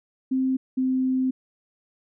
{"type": "tone pair in turn", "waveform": "sine", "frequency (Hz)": [261.6, 259.3], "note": ["C4", "C4"], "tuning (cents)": [0, -15], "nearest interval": "unison", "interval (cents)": 15, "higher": "first", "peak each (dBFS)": -20, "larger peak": "neither", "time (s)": [[0.31, 0.57], [0.77, 1.31]], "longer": "second", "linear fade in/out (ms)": 10, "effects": []}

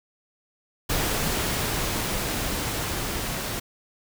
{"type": "noise with level ramp", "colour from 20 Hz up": "pink", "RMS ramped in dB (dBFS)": [-25, -30], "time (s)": [0.89, 3.6], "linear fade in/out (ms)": 10, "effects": []}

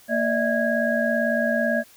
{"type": "tone cluster", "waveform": "sine", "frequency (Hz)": [230.9, 593, 651, 1649], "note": ["A#3", "D5", "E5", "G#6"], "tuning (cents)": [-16, 17, -22, -13], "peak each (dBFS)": -25, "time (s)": [0.08, 1.84], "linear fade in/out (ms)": 50, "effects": ["white hiss -52 dBFS RMS until 1.96 s"]}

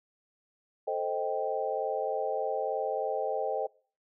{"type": "chord", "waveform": "sine", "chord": "A half-diminished seventh", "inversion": "none", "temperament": "equal", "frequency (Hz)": [440, 523.3, 622.3, 784], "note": ["A4", "C5", "Eb5", "G5"], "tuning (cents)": [0, 0, 0, 0], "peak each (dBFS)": -34, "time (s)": [0.87, 3.67], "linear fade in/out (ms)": 10, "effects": ["noise-tail reverb RT60 0.4 s tail -22 dB re dry"]}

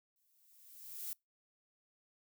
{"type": "noise with exponential growth", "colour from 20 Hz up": "violet", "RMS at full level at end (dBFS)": -40, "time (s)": [0.16, 1.13], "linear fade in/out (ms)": 1, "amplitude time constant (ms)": 210, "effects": ["noise-tail reverb RT60 0.2 s tail -26 dB re dry"]}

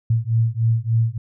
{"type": "beating tone pair", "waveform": "sine", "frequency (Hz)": [112.4, 115.8], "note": ["A2", "A#2"], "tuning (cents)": [37, -11], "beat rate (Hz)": 3.4, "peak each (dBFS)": -19, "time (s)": [0.1, 1.18], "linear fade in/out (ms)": 5, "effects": []}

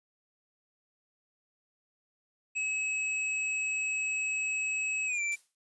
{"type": "tone with pitch glide", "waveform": "square", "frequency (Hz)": [2571, 2344], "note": ["E7", "D7"], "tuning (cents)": [-44, -4], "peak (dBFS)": -30, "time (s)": [2.55, 5.36], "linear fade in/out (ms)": 20, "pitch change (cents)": -160, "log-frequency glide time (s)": [5.06, 5.21]}
{"type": "noise with exponential decay", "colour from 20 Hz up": "blue", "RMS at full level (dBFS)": -43, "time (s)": [5.32, 5.55], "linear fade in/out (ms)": 1, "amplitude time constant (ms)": 48}
{"effects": ["resampled to 24000 Hz"]}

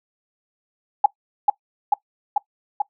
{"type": "tone with echo", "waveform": "sine", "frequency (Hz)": 823, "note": "G#5", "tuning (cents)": -16, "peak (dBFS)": -8, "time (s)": [1.04, 1.06], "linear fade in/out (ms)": 5, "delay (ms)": 440, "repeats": 4, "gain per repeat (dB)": -2, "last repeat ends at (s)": 2.82, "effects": ["noise-tail reverb RT60 0.1 s tail -20 dB re dry"]}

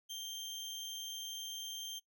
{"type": "tone with amplitude modulation", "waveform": "30% pulse", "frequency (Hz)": 3162, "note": "G7", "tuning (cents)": 14, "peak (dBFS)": -36, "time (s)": [0.09, 2], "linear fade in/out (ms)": 20, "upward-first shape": "sine", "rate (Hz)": 193, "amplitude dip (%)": 40, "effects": ["noise-tail reverb RT60 0.1 s tail -21 dB re dry"]}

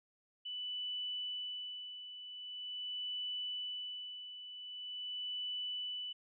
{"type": "tone with tremolo", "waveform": "sine", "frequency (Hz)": 2980, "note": "F#7", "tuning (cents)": 12, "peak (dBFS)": -37, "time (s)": [0.45, 6.13], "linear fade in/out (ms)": 10, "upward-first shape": "sine", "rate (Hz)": 0.44, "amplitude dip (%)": 65, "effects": []}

